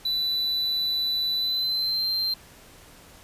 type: tone with pitch glide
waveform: triangle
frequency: 3978 to 4145 Hz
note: B7 to C8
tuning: +12 to -17 cents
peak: -22 dBFS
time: 0.05-2.34 s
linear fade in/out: 5 ms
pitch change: +71 cents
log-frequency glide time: 1.36-2.06 s
effects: pink hiss -50 dBFS RMS until 3.23 s + resampled to 32000 Hz